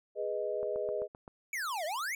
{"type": "chord", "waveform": "sine", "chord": "G# minor", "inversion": "none", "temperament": "equal", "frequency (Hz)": [415.3, 493.9, 622.3], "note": ["G#4", "B4", "D#5"], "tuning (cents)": [0, 0, 0], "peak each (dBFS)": [-36, -37, -35], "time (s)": [0.15, 1.08], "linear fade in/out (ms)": 50}
{"type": "click train", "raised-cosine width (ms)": 1, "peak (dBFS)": -33, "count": 6, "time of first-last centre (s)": [0.63, 1.279], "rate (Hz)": 7.71}
{"type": "exponential two-way sweep", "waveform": "square", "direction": "down then up", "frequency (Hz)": [2349, 587.3, 2349], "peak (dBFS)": -34, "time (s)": [1.53, 2.15], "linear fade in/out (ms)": 2, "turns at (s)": 1.85}
{"effects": []}